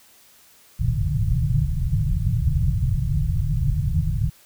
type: low-pass noise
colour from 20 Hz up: white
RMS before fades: -21 dBFS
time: 0.79-4.3 s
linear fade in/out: 10 ms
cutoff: 160 Hz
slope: 96 dB/octave
effects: white hiss -53 dBFS RMS until 4.45 s